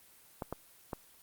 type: clicks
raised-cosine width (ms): 1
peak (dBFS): -22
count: 3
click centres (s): 0.422 / 0.526 / 0.932
effects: white hiss -60 dBFS RMS until 1.22 s + Opus 24 kbps